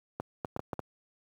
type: clicks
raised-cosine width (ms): 1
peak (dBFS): -19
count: 6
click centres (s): 0.2 / 0.448 / 0.564 / 0.594 / 0.732 / 0.793
effects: high-pass 80 Hz 12 dB/octave + 9-bit